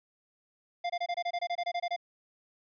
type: tone bursts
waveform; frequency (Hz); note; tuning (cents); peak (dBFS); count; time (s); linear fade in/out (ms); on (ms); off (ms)
square; 699; F5; +1; -30; 14; 0.84-1.964; 10; 58; 24
effects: resampled to 11025 Hz